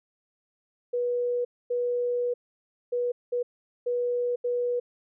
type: tone bursts at uneven times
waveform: sine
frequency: 486.9 Hz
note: B4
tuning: 25 cents flat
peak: -24 dBFS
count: 6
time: 0.93-1.45 / 1.7-2.34 / 2.92-3.12 / 3.32-3.43 / 3.86-4.36 / 4.44-4.8 s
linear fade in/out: 10 ms
effects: none